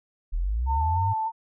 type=linear sweep; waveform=sine; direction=up; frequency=36.28 to 103.83 Hz; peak=-23 dBFS; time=0.32-1.14 s; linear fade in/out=20 ms
type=tone with vibrato; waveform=sine; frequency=893 Hz; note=A5; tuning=25 cents sharp; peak=-24 dBFS; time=0.66-1.32 s; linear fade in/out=50 ms; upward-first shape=square; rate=3.3 Hz; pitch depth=23 cents each way
effects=none